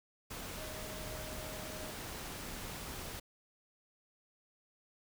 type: tone in noise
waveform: sine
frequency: 622.3 Hz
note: D#5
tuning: in tune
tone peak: -49 dBFS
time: 0.57-1.91 s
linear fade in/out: 10 ms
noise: pink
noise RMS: -44 dBFS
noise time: 0.3-3.2 s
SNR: -8 dB
effects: none